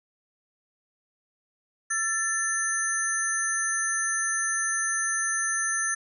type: tone cluster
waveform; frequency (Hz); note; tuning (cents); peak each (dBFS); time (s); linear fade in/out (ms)
sine; 1347 / 1760 / 6180 / 9590; E6 / A6 / G8 / D9; +37 / 0 / -26 / +35; -35 / -28 / -29 / -31; 1.9-5.95; 10
effects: none